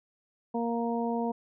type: harmonic tone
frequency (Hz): 233.6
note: A#3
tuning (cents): +4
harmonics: 1 / 2 / 3 / 4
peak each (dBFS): -30 / -33 / -35 / -36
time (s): 0.54-1.32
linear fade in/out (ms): 10
effects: none